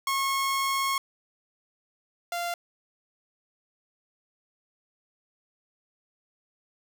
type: tone pair in turn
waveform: sawtooth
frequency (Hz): 1089 / 693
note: C#6 / F5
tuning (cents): -31 / -14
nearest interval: minor sixth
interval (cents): 783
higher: first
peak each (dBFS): -21 / -25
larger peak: first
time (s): 0.07-0.98 / 2.32-2.54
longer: first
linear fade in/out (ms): 2
effects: none